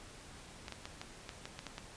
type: clicks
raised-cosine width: 0.2 ms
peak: -25 dBFS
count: 9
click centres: 0.682 / 0.723 / 0.855 / 1.015 / 1.292 / 1.455 / 1.591 / 1.667 / 1.781 s
effects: pink hiss -53 dBFS RMS until 1.96 s + resampled to 22050 Hz